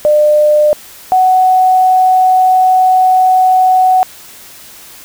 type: tone pair in turn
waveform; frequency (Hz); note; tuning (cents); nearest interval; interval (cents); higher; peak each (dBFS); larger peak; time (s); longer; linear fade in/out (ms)
sine; 600 / 744.6; D5 / F#5; +37 / +11; major third; 374; second; -5; neither; 0.05-0.73 / 1.12-4.03; second; 0
effects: white hiss -35 dBFS RMS until 5.04 s